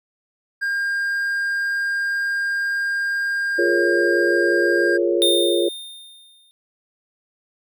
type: tone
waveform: triangle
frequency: 1607 Hz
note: G6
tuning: 43 cents sharp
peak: -18 dBFS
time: 0.61-4.98 s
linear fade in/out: 20 ms
type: chord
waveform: sine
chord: Bb minor seventh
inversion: second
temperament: equal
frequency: 349.2 / 415.3 / 466.2 / 554.4 Hz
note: F4 / Ab4 / Bb4 / Db5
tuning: 0 / 0 / 0 / 0 cents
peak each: -19 / -24 / -24 / -23 dBFS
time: 3.58-5.69 s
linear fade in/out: 10 ms
type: tone with exponential decay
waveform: square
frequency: 3636 Hz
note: A#7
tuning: 44 cents flat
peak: -15 dBFS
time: 5.22-6.51 s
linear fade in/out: 0 ms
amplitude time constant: 280 ms
effects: none